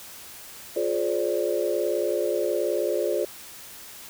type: chord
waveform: sine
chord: D half-diminished seventh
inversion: first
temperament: just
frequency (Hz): 352.4 / 422.9 / 528.6 / 587.3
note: F4 / Ab4 / C5 / D5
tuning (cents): +16 / +31 / +18 / 0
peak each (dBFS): -28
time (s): 0.76-3.25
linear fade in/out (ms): 5
effects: white hiss -43 dBFS RMS until 4.09 s